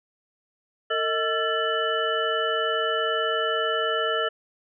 sine tone cluster, 452.3 / 630 / 1344 / 1743 / 2979 Hz, A4 / D#5 / E6 / A6 / F#7, +48 / +21 / +33 / -17 / +11 cents, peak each -28 / -29 / -27 / -30 / -30 dBFS, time 0.9-4.29 s, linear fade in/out 10 ms, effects none

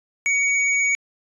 square tone, 2246 Hz, C#7, 22 cents sharp, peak -18 dBFS, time 0.26-0.95 s, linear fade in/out 0 ms, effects resampled to 22050 Hz

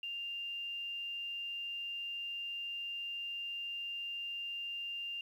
sine tone with quantisation, 2794 Hz, F7, in tune, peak -38 dBFS, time 0.03-5.21 s, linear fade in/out 2 ms, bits 11, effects none

